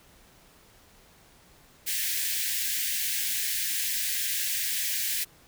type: high-pass noise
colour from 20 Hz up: white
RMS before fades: -29 dBFS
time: 1.86-5.25 s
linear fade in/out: 20 ms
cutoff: 1600 Hz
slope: 96 dB/octave
effects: pink hiss -57 dBFS RMS until 5.47 s